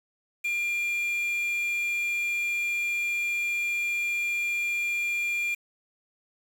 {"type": "tone with quantisation", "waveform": "triangle", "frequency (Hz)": 2395, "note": "D7", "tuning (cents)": 33, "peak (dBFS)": -24, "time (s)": [0.44, 5.55], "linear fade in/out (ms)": 10, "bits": 7, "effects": []}